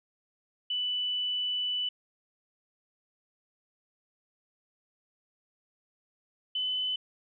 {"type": "tone pair in turn", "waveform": "sine", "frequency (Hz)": [2980, 3016], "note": ["F#7", "F#7"], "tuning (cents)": [12, 32], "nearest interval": "unison", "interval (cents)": 20, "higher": "second", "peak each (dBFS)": -28, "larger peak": "neither", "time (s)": [[0.7, 1.89], [6.55, 6.96]], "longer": "first", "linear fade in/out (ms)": 5, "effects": []}